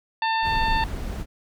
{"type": "harmonic tone", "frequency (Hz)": 895, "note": "A5", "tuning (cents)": 29, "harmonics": [1, 2, 3, 4, 5], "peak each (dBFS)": [-22, -28, -32, -34, -36], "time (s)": [0.22, 0.84], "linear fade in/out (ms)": 2}
{"type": "noise", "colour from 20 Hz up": "brown", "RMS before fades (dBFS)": -28, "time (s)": [0.42, 1.26], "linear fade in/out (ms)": 50}
{"effects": []}